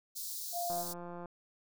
white high-pass noise, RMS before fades -41 dBFS, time 0.15-0.94 s, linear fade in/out 20 ms, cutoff 4000 Hz, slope 48 dB/octave
sine tone, 695 Hz, F5, 9 cents flat, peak -34 dBFS, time 0.52-0.85 s, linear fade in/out 50 ms
click train, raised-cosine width 1 ms, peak -32 dBFS, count 98, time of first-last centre 0.7-1.257 s, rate 174 Hz
effects none

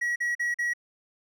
triangle tone bursts, 1917 Hz, A#6, 48 cents sharp, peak -23 dBFS, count 4, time 0.01-0.736 s, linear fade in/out 10 ms, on 150 ms, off 42 ms, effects none

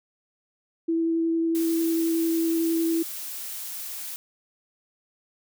sine tone with vibrato, 329.6 Hz, E4, in tune, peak -21 dBFS, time 0.88-3.03 s, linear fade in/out 10 ms, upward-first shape sine, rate 11 Hz, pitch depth 8 cents each way
blue noise, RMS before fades -35 dBFS, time 1.55-4.16 s, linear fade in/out 0 ms
effects none

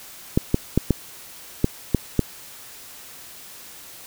clicks, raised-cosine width 3 ms, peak -3 dBFS, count 7, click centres 0.375 / 0.544 / 0.776 / 0.907 / 1.644 / 1.947 / 2.193 s, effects white hiss -42 dBFS RMS until 4.06 s

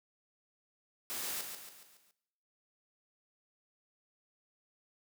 white noise with echo, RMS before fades -39 dBFS, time 1.1-1.41 s, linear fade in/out 0 ms, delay 140 ms, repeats 5, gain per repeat -6 dB, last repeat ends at 2.11 s, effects noise-tail reverb RT60 0.9 s tail -19 dB re dry + high-pass 150 Hz 12 dB/octave

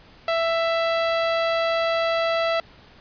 sawtooth tone, 663 Hz, E5, 10 cents sharp, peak -16 dBFS, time 0.28-2.6 s, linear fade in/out 2 ms, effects pink hiss -50 dBFS RMS until 3 s + resampled to 11025 Hz

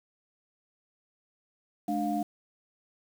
sine tone cluster, 212.7 / 295.8 / 706 Hz, G#3 / D4 / F5, +42 / +13 / +19 cents, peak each -32 / -31 / -31 dBFS, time 1.88-2.23 s, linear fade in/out 5 ms, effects 8-bit

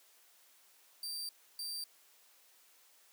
sawtooth tone bursts at uneven times, 4686 Hz, D8, 5 cents flat, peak -36 dBFS, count 2, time 1.03-1.29 / 1.59-1.84 s, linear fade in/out 2 ms, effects white hiss -65 dBFS RMS until 3.12 s + high-pass 400 Hz 12 dB/octave

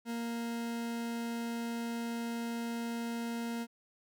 40% pulse tone, 233.1 Hz, A#3, in tune, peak -34 dBFS, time 0.05-3.67 s, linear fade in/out 50 ms, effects none

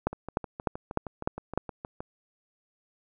two click trains, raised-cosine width 1 ms, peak -22 / -11 dBFS, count 13 / 6, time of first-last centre 0.13-2.005 / 0.07-1.576 s, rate 6.4 / 3.32 Hz, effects none

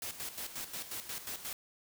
white noise with tremolo, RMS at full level -40 dBFS, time 0.02-1.53 s, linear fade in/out 2 ms, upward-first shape square, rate 5.6 Hz, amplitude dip 65%, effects none

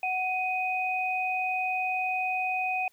sine tone pair together, 741.8 / 2500 Hz, F#5 / D#7, +4 / +8 cents, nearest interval octave + major sixth, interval 2104 cents, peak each -29 / -29 dBFS, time 0.03-2.88 s, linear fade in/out 2 ms, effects white hiss -66 dBFS RMS until 2.92 s

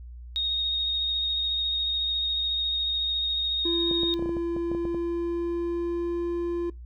sine tone with vibrato, 3729 Hz, A#7, in tune, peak -24 dBFS, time 0.36-4.14 s, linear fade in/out 0 ms, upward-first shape sine, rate 14 Hz, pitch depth 14 cents each way
triangle tone with pitch glide, 339.6 to 344.7 Hz, F4 to F4, -48 to -23 cents, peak -24 dBFS, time 3.65-6.7 s, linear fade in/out 5 ms, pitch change +25 cents, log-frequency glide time 4.33-6.31 s
clicks, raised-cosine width 2 ms, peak -21 dBFS, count 12, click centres 3.913 / 4.033 / 4.194 / 4.225 / 4.259 / 4.293 / 4.368 / 4.565 / 4.716 / 4.749 / 4.853 / 4.946 s
effects noise-tail reverb RT60 0.2 s tail -22 dB re dry + added 60 Hz sine -39 dBFS peak until 6.85 s

